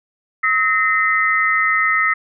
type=tone cluster; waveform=sine; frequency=1283 / 1844 / 2051 Hz; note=E6 / A#6 / C7; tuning=-47 / -19 / -35 cents; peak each=-18 dBFS; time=0.43-2.14 s; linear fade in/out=10 ms; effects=none